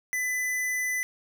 square tone, 2003 Hz, B6, 24 cents sharp, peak -27 dBFS, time 0.13-1.03 s, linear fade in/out 0 ms, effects none

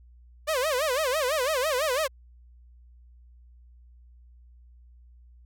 sawtooth tone with vibrato, 562 Hz, C#5, 24 cents sharp, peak -20 dBFS, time 0.47-2.08 s, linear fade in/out 20 ms, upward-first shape sine, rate 6 Hz, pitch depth 230 cents each way, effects added 60 Hz sine -50 dBFS peak until 5.45 s

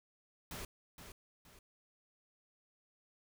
pink noise with echo, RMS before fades -45 dBFS, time 0.51-0.65 s, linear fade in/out 2 ms, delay 470 ms, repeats 2, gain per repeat -8 dB, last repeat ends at 1.59 s, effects none

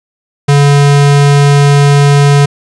square tone, 142.7 Hz, D3, 49 cents flat, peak -4 dBFS, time 0.48-2.46 s, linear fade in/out 10 ms, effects resampled to 22050 Hz + 7-bit

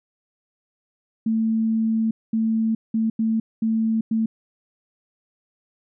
sine tone bursts at uneven times, 222.9 Hz, A3, 23 cents sharp, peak -18 dBFS, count 6, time 1.26-2.11 / 2.33-2.75 / 2.94-3.1 / 3.19-3.4 / 3.62-4.01 / 4.11-4.26 s, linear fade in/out 5 ms, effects none

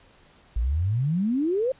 sine exponential sweep, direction up, 51.91 to 544 Hz, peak -21 dBFS, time 0.56-1.72 s, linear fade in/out 5 ms, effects pink hiss -56 dBFS RMS until 1.79 s + resampled to 8000 Hz

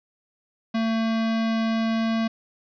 square tone, 224.9 Hz, A3, 38 cents sharp, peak -22 dBFS, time 0.74-2.28 s, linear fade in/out 10 ms, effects resampled to 11025 Hz + 8-bit

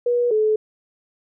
sine tone pair in turn, 483.7 / 430.9 Hz, B4 / A4, -36 / -36 cents, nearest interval major second, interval 200 cents, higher first, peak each -16 / -15 dBFS, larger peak second, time 0.06-0.31 / 0.31-0.56 s, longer neither, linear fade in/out 5 ms, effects none

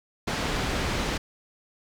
pink low-pass noise, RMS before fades -28 dBFS, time 0.27-1.18 s, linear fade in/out 10 ms, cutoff 5000 Hz, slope 12 dB/octave, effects none

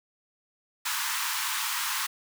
pink high-pass noise, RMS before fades -30 dBFS, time 0.85-2.07 s, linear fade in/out 10 ms, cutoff 880 Hz, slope 96 dB/octave, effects none

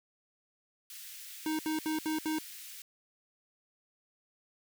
white high-pass noise, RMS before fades -47 dBFS, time 0.9-2.82 s, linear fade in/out 2 ms, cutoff 1800 Hz, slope 24 dB/octave
square tone bursts, 312.4 Hz, D#4, 7 cents sharp, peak -31 dBFS, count 5, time 1.46-2.386 s, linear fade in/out 2 ms, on 130 ms, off 69 ms
effects none

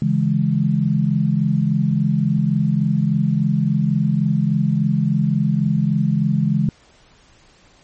sine chord, C# minor, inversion none, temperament equal with one note detuned, 141.26 / 164.81 / 207.7 Hz, C#3 / E3 / G#3, +33 / 0 / 0 cents, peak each -19 dBFS, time 0.02-6.69 s, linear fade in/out 2 ms, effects pink hiss -52 dBFS RMS until 7.83 s + MP3 32 kbps

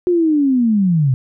sine linear sweep, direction down, 362.5 to 123.47 Hz, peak -11 dBFS, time 0.07-1.14 s, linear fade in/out 0 ms, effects none

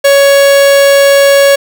45% pulse tone, 558 Hz, C#5, 11 cents sharp, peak -3 dBFS, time 0.04-1.56 s, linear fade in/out 10 ms, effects none

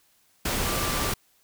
sine tone in noise, 1174.7 Hz, D6, in tune, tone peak -35 dBFS, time 0.65-1.12 s, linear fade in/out 5 ms, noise pink, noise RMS -27 dBFS, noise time 0.45-1.14 s, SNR -11 dB, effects white hiss -64 dBFS RMS until 1.43 s

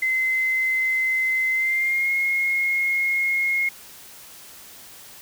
sine tone with pitch glide, 2058 to 2153 Hz, C7 to C7, -29 to +49 cents, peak -19 dBFS, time 0.02-3.69 s, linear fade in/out 5 ms, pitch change +78 cents, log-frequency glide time 1.51-2.11 s, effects white hiss -44 dBFS RMS until 5.21 s

